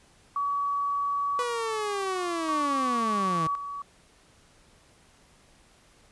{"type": "tone with tremolo", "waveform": "sine", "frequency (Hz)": 1135, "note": "C#6", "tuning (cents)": 41, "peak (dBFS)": -25, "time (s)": [0.36, 3.82], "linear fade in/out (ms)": 2, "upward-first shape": "square", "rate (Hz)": 0.47, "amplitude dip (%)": 60}
{"type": "linear sweep", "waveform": "sawtooth", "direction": "down", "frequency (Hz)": [493.9, 155.56], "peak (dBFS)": -25, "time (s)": [1.39, 3.47], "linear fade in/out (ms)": 0}
{"effects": ["pink hiss -59 dBFS RMS until 6.11 s", "resampled to 24000 Hz"]}